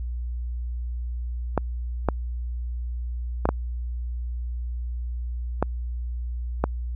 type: clicks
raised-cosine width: 1 ms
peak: -6 dBFS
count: 6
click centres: 1.577 / 2.087 / 3.455 / 3.49 / 5.626 / 6.64 s
effects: added 60 Hz sine -27 dBFS peak until 6.95 s